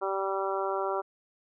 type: harmonic tone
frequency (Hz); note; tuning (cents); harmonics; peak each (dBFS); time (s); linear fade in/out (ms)
194; G3; -18; 2 / 3 / 4 / 5 / 6 / 7; -32 / -34 / -35 / -36 / -37 / -37; 0.01-1.02; 20
effects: none